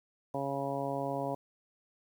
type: harmonic tone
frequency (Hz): 138.59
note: C#3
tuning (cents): 0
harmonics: 1 / 2 / 3 / 4 / 5 / 6 / 7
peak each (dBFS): -41 / -39 / -41 / -37 / -38 / -43 / -41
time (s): 0.34-1.35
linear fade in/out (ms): 5
effects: 10-bit